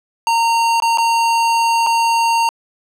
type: tone with dropouts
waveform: square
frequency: 921 Hz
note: A#5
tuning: 21 cents flat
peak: -13 dBFS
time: 0.27-2.49 s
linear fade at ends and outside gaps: 1 ms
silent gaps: 0.801-0.822 / 0.974-0.983 / 1.865-1.869 s
effects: low-pass 9000 Hz 12 dB/octave